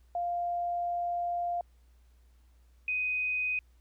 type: tone pair in turn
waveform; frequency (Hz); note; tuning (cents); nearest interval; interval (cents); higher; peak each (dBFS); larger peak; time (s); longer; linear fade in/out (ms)
sine; 698.5 / 2501; F5 / D#7; 0 / +8; octave + minor seventh; 2208; second; -29 / -28; second; 0.15-1.61 / 2.88-3.59; first; 2
effects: added 60 Hz sine -58 dBFS peak until 3.8 s + pink hiss -73 dBFS RMS until 3.8 s